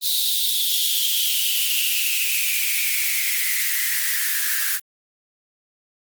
blue noise with high-pass filter sweep, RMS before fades -21 dBFS, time 0.01-4.8 s, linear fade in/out 50 ms, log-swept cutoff 3900 to 1600 Hz, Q 8.1, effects Opus 24 kbps

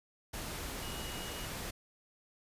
sine tone in noise, 2894 Hz, F#7, 39 cents flat, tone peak -48 dBFS, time 0.82-1.46 s, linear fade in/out 10 ms, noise pink, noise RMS -41 dBFS, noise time 0.33-1.71 s, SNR -10 dB, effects resampled to 32000 Hz

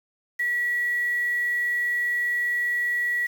sine tone with quantisation, 1935 Hz, B6, 36 cents flat, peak -22 dBFS, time 0.39-3.27 s, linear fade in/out 10 ms, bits 7, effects none

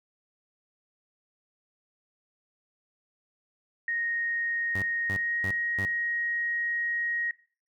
sine tone with pitch glide, 1864.7 to 1883.1 Hz, A#6 to A#6, 0 to +17 cents, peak -27 dBFS, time 3.88-7.31 s, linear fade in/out 2 ms, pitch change +17 cents, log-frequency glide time 5.05-5.44 s
sawtooth tone bursts, 97.3 Hz, G2, 12 cents flat, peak -29 dBFS, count 4, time 4.75-5.856 s, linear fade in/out 5 ms, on 74 ms, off 270 ms
effects noise-tail reverb RT60 0.4 s tail -20 dB re dry

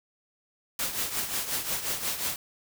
white noise with tremolo, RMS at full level -28 dBFS, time 0.79-2.36 s, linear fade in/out 2 ms, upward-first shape triangle, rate 5.6 Hz, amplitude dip 70%, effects none

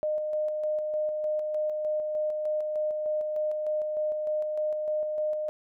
sine tone with tremolo, 611 Hz, D#5, 32 cents flat, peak -25 dBFS, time 0.03-5.49 s, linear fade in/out 0 ms, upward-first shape square, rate 3.3 Hz, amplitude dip 30%, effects none

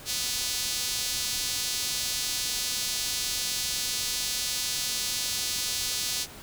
sawtooth tone with high-pass filter, 248 Hz, B3, 7 cents sharp, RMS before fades -30 dBFS, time 0.05-6.27 s, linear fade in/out 50 ms, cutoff 4500 Hz, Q 1.3, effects pink hiss -45 dBFS RMS until 6.42 s

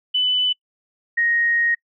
sine tone pair in turn, 2997 / 1871.7 Hz, F#7 / A#6, +22 / +7 cents, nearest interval minor sixth, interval 815 cents, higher first, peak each -16 dBFS, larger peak neither, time 0.14-0.53 / 1.17-1.75 s, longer second, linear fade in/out 10 ms, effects noise-tail reverb RT60 0.1 s tail -26 dB re dry

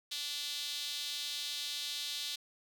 sawtooth tone with high-pass filter, 292.1 Hz, D4, 9 cents flat, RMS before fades -39 dBFS, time 0.11-2.36 s, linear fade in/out 10 ms, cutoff 3700 Hz, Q 3.4, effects none

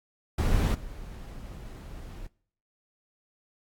brown noise with level steps, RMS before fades -24 / -41 dBFS, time 0.38-2.27 s, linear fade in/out 5 ms, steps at 0.74 s, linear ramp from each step 10 ms, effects noise-tail reverb RT60 0.6 s tail -23 dB re dry + AAC 64 kbps

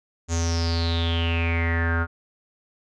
square tone with low-pass filter sweep, 83.6 Hz, E2, 25 cents sharp, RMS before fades -23 dBFS, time 0.28-2.07 s, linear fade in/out 50 ms, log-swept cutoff 6900 to 1400 Hz, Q 9.6, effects none

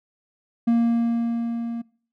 triangle tone with level ramp, 233.1 Hz, A#3, in tune, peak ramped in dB -13 to -25 dBFS, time 0.67-1.82 s, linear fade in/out 10 ms, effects noise-tail reverb RT60 0.5 s tail -24 dB re dry

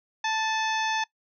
harmonic tone with a mistuned harmonic, 880 Hz, A5, in tune, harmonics 1 / 2 / 3 / 4 / 5 / 6 / 7, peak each -27 / -30 / -35 / -34 / -42 / -41 / -39 dBFS, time 0.24-1.04 s, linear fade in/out 5 ms, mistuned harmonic 3, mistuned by -43 cents, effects noise-tail reverb RT60 0.1 s tail -21 dB re dry

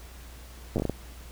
slowing click train, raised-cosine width 2 ms, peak -14 dBFS, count 7, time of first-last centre 0.76-0.897 s, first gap 9 ms, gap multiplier 1.37, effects added 60 Hz sine -44 dBFS peak until 1.31 s + pink hiss -50 dBFS RMS until 1.31 s

